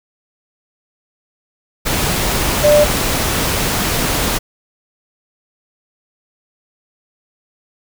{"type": "tone in noise", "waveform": "sine", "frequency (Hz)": 593, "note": "D5", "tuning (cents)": 17, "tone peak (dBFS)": -7, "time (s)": [2.63, 2.85], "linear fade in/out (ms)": 20, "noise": "pink", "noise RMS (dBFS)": -17, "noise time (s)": [1.85, 4.39], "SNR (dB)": 7, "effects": []}